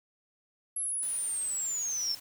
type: linear sweep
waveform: sine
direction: down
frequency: 11200 to 5300 Hz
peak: -30 dBFS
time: 0.76-2.15 s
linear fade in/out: 5 ms
type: noise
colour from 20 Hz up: white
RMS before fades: -48 dBFS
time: 1.02-2.2 s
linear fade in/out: 10 ms
type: tone with exponential growth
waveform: sine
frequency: 5370 Hz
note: E8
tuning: 31 cents sharp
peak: -29 dBFS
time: 1.79-2.12 s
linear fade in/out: 1 ms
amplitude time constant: 71 ms
effects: none